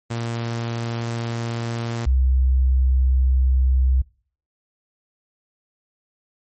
sawtooth / sine tone pair in turn, 116.54 / 64.65 Hz, A#2 / C2, 0 / -20 cents, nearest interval minor seventh, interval 1020 cents, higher first, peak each -20 / -14 dBFS, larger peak second, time 0.1-2.06 / 2.06-4.02 s, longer neither, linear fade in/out 10 ms, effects noise-tail reverb RT60 0.5 s tail -24 dB re dry + MP3 32 kbps

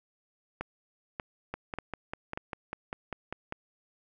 two click trains, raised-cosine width 0.5 ms, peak -20 / -19 dBFS, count 11 / 4, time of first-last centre 1.54-3.524 / 0.61-2.375 s, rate 5.04 / 1.7 Hz, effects none

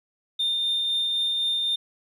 sine tone with tremolo, 3619 Hz, A7, 48 cents sharp, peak -19 dBFS, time 0.39-1.76 s, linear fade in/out 10 ms, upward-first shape triangle, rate 3.9 Hz, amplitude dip 30%, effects tanh soft clip ceiling -20 dBFS + 10-bit

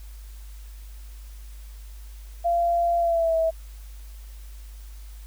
sine tone with pitch glide, 687 to 651.1 Hz, F5 to E5, -29 to -22 cents, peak -19 dBFS, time 2.44-3.51 s, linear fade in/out 20 ms, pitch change -93 cents, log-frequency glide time 2.98-3.36 s, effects added 51 Hz sine -38 dBFS peak until 5.26 s + white hiss -54 dBFS RMS until 5.26 s

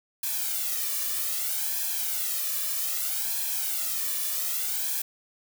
blue noise with flanger, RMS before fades -29 dBFS, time 0.23-5.02 s, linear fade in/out 5 ms, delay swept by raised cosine 1.2 to 1.72 ms, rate 0.63 Hz, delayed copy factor +0.8, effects none

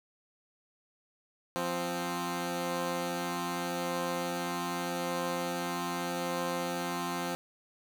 10% pulse tone pair together, 174.61 / 261.5 Hz, F3 / C4, 0 / -1 cents, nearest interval perfect fifth, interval 699 cents, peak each -26 / -27 dBFS, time 1.56-7.35 s, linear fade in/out 0 ms, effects none

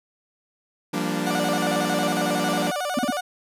sawtooth chord, G minor seventh, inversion third, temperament equal with one note detuned, 172.21 / 196 / 233.1 / 293.7 Hz, F3 / G3 / Bb3 / D4, -24 / 0 / 0 / 0 cents, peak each -25 / -26 / -26 / -24 dBFS, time 0.93-2.71 s, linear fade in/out 10 ms
30% pulse tone with vibrato, 657 Hz, E5, 6 cents flat, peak -22 dBFS, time 1.26-3.21 s, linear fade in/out 10 ms, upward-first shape square, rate 11 Hz, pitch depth 190 cents each way
sine tone bursts, 250 Hz, B3, 21 cents sharp, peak -18 dBFS, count 3, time 2.97-3.105 s, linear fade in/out 5 ms, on 21 ms, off 36 ms
effects resampled to 32000 Hz

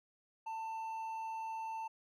triangle tone with hard clipping, 892 Hz, A5, 23 cents sharp, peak -40 dBFS, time 0.46-1.88 s, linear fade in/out 10 ms, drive 7 dB, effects none

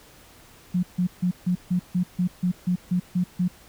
sine tone bursts, 179.5 Hz, F3, 48 cents sharp, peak -19 dBFS, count 12, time 0.74-3.482 s, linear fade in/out 10 ms, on 91 ms, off 150 ms, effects pink hiss -51 dBFS RMS until 3.68 s

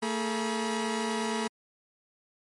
sawtooth tone cluster, 225.6 / 422.4 / 966 Hz, A3 / G#4 / B5, +44 / +29 / -39 cents, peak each -27 / -30 / -31 dBFS, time 0.02-1.48 s, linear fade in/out 10 ms, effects MP3 48 kbps

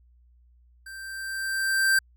square tone with level ramp, 1568 Hz, G6, in tune, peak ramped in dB -40 to -18 dBFS, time 0.86-1.99 s, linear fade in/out 5 ms, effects added 60 Hz sine -55 dBFS peak until 2.16 s

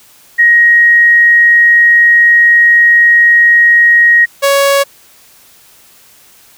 sine / sawtooth tone pair in turn, 1884 / 557.2 Hz, A#6 / C#5, +18 / +9 cents, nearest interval octave + major sixth, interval 2109 cents, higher first, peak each -3 dBFS, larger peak neither, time 0.38-4.26 / 4.42-4.84 s, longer first, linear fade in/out 20 ms, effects white hiss -43 dBFS RMS until 6.57 s

